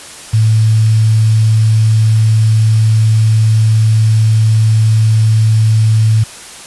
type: tone with quantisation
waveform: sine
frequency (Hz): 110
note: A2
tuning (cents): 0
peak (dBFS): -6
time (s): 0.33-6.24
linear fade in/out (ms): 10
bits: 5
effects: white hiss -31 dBFS RMS until 6.66 s + resampled to 24000 Hz